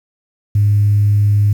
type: tone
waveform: sine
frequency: 103.1 Hz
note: G#2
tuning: 12 cents flat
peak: -8 dBFS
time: 0.55-1.53 s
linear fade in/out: 5 ms
effects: tanh soft clip ceiling -4 dBFS + 7-bit